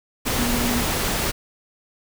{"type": "tone in noise", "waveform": "sine", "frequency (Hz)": 240, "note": "B3", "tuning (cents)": -49, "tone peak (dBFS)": -23, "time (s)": [0.37, 0.83], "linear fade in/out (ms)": 20, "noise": "pink", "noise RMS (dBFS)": -23, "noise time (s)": [0.25, 1.32], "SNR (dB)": -3, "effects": []}